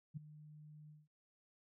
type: tone with ADSR envelope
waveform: sine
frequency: 151.4 Hz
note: D#3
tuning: 47 cents flat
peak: -39 dBFS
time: 0.14-1.08 s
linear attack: 29 ms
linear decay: 11 ms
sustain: -15 dB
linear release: 190 ms
effects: none